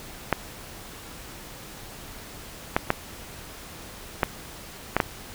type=clicks; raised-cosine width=0.5 ms; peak=-4 dBFS; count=6; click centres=0.327 / 2.765 / 2.904 / 4.232 / 4.966 / 5.002 s; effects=pink hiss -42 dBFS RMS until 5.34 s